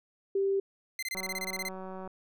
sine tone, 392 Hz, G4, in tune, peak -25 dBFS, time 0.35-0.6 s, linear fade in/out 5 ms
sawtooth tone bursts, 2073 Hz, C7, 17 cents flat, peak -29 dBFS, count 12, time 0.99-1.686 s, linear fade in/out 2 ms, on 36 ms, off 24 ms
click train, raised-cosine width 1 ms, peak -29 dBFS, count 175, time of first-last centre 1.15-2.076 s, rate 188 Hz
effects none

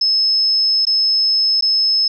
sine tone with dropouts, 5200 Hz, E8, 24 cents flat, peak -12 dBFS, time 0.01-2.08 s, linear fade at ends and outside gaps 5 ms, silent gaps 0.853-0.868 / 1.61-1.623 s, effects none

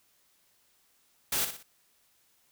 white noise with echo, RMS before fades -29 dBFS, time 1.32-1.45 s, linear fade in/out 5 ms, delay 60 ms, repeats 3, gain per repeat -8 dB, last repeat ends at 1.63 s, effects white hiss -68 dBFS RMS until 2.51 s

